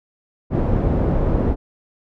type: low-pass noise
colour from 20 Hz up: pink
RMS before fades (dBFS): -18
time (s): 0.5-1.56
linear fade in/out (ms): 50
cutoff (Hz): 520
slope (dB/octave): 12
effects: none